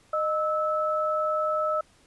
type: tone pair together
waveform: sine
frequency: 615.9 / 1305 Hz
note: D#5 / E6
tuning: -18 / -18 cents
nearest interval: octave + minor second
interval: 1300 cents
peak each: -26 dBFS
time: 0.13-1.81 s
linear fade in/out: 5 ms
effects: pink hiss -60 dBFS RMS until 2.06 s + resampled to 24000 Hz